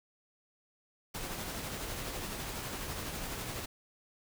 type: noise with tremolo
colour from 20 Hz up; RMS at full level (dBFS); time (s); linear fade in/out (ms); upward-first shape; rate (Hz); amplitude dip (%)
pink; -38; 1.14-3.66; 10; triangle; 12; 35
effects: none